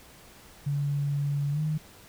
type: tone with pitch glide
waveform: sine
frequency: 142.9 to 154.04 Hz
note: D3 to D#3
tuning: -47 to -17 cents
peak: -25 dBFS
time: 0.66-1.78 s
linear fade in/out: 10 ms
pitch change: +130 cents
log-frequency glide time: 1.51-1.61 s
effects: pink hiss -52 dBFS RMS until 2.08 s